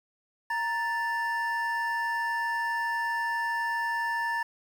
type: tone pair together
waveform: triangle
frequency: 932.3 / 1759.9 Hz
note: A#5 / A6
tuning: 0 / 0 cents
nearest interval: major seventh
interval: 1100 cents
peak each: -28 dBFS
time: 0.5-4.43 s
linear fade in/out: 5 ms
effects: 9-bit